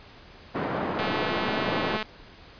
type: band-pass noise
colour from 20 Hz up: pink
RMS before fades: -29 dBFS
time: 0.54-1.98 s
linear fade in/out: 20 ms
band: 190 to 1300 Hz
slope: 12 dB/octave
type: click train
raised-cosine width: 0.3 ms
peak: -15 dBFS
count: 225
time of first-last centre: 0.99-2.027 s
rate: 216 Hz
effects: pink hiss -49 dBFS RMS until 2.59 s + resampled to 11025 Hz